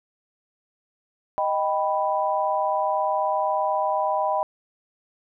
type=chord; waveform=sine; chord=Eb augmented; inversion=none; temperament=equal; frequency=622.3 / 784 / 987.8 Hz; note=Eb5 / G5 / B5; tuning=0 / 0 / 0 cents; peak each=-25 dBFS; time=1.38-4.43 s; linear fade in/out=0 ms; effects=none